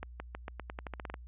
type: accelerating click train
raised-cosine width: 0.5 ms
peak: -24 dBFS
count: 13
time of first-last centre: 0.03-1.141 s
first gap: 170 ms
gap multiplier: 0.88
effects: added 60 Hz sine -46 dBFS peak until 1.27 s + resampled to 8000 Hz